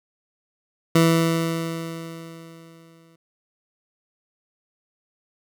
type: tone with exponential decay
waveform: 20% pulse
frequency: 164.81 Hz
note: E3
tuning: in tune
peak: -8 dBFS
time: 0.95-3.16 s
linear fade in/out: 5 ms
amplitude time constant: 480 ms
effects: none